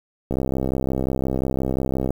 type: click train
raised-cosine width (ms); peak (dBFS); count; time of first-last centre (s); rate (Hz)
2; -10; 119; 0.31-2.106; 65.7
effects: 7-bit